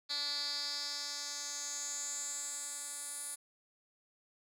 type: tone with band-pass filter sweep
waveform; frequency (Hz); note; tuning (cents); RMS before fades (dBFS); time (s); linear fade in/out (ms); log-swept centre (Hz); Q
10% pulse; 288.9; D4; -28; -40; 0.09-3.36; 20; 4300 to 9800; 5.2
effects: none